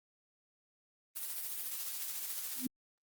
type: noise with tremolo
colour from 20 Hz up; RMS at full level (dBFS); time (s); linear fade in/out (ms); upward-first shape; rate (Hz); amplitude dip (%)
blue; -38; 1.15-2.67; 20; triangle; 14; 45
type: tone with exponential growth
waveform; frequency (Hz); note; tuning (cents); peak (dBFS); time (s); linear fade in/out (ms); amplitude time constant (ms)
sine; 255; C4; -44; -29; 2.55-2.67; 5; 24
effects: Opus 32 kbps